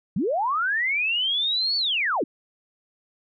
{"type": "linear two-way sweep", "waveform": "sine", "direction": "up then down", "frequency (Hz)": [146.83, 4513, 212.2], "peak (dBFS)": -21, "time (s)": [0.16, 2.24], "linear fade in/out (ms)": 5, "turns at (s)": 1.77, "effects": []}